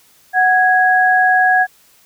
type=tone pair together; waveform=sine; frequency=740 / 1658.3 Hz; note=F#5 / G#6; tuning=0 / -3 cents; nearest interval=octave + major second; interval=1397 cents; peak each=-12 dBFS; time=0.33-1.67 s; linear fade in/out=50 ms; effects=white hiss -51 dBFS RMS until 2.05 s